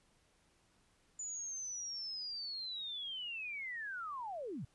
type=linear sweep; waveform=sine; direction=down; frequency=7020 to 98 Hz; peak=-40 dBFS; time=1.19-4.65 s; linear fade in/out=5 ms; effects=pink hiss -72 dBFS RMS until 4.74 s + resampled to 24000 Hz